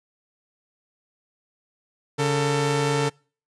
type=tone pair together; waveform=sawtooth; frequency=141 / 447.6 Hz; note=C#3 / A4; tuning=+30 / +30 cents; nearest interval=octave + minor sixth; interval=2000 cents; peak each=-19 dBFS; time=2.18-3.1 s; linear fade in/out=20 ms; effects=noise-tail reverb RT60 0.4 s tail -26 dB re dry + resampled to 22050 Hz